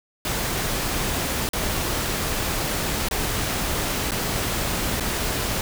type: noise with dropouts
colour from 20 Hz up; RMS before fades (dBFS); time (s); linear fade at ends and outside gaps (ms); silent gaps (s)
pink; -25; 0.25-5.61; 1; 1.49-1.533 / 3.086-3.111 / 4.109-4.118 / 4.999-5.006
effects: none